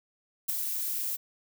violet noise with ADSR envelope, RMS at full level -26 dBFS, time 0.48-1.17 s, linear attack 17 ms, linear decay 8 ms, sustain -6 dB, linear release 21 ms, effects none

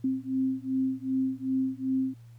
sine beating tone pair, 261.6 / 264.2 Hz, C4 / C4, 0 / +17 cents, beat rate 2.6 Hz, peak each -29 dBFS, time 0.04-2.14 s, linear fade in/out 5 ms, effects added 117 Hz sine -47 dBFS peak until 2.38 s + pink hiss -67 dBFS RMS until 2.38 s

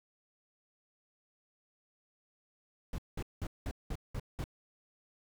brown noise bursts, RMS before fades -37 dBFS, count 7, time 2.93-4.441 s, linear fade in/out 2 ms, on 53 ms, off 190 ms, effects none

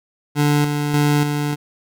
25% pulse tone with tremolo, 146.8 Hz, D3, in tune, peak -10 dBFS, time 0.35-1.56 s, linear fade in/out 50 ms, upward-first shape square, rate 1.7 Hz, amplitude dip 45%, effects none

